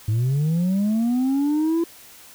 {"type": "linear sweep", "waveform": "sine", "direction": "up", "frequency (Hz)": [103.7, 340], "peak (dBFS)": -15, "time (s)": [0.08, 1.84], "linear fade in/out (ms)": 5, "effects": ["tanh soft clip ceiling -17 dBFS", "white hiss -46 dBFS RMS until 2.34 s"]}